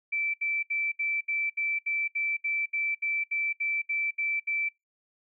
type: tone bursts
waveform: sine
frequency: 2328 Hz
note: D7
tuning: 16 cents flat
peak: -26 dBFS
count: 16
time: 0.12-4.69 s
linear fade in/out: 10 ms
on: 220 ms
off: 70 ms
effects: noise-tail reverb RT60 0.2 s tail -26 dB re dry